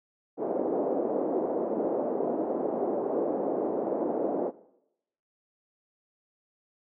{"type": "band-pass noise", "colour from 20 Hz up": "pink", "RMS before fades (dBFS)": -29, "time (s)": [0.37, 4.52], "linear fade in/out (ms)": 50, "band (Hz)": [300, 640], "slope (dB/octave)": 24, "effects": ["noise-tail reverb RT60 0.8 s tail -18 dB re dry"]}